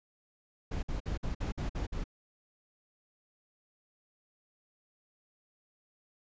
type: noise bursts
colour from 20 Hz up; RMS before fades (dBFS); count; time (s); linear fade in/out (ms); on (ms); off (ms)
brown; -34; 8; 0.71-2.041; 10; 120; 53
effects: resampled to 16000 Hz